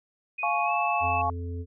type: tone with pitch glide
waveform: sine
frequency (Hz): 2489 to 2628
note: D#7 to E7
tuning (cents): 0 to -6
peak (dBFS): -30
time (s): 0.38-1.22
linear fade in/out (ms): 10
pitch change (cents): +94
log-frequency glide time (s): 0.64-0.72
type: chord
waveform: sine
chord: Db major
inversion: first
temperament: equal with one note detuned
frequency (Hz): 698.5 / 845.6 / 1108.7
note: F5 / Ab5 / Db6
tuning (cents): 0 / +31 / 0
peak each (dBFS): -28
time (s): 0.43-1.3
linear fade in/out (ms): 2
type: harmonic tone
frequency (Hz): 86.6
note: F2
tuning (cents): -14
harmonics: 1 / 3 / 5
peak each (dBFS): -31 / -41 / -42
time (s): 1-1.66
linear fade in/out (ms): 50
effects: none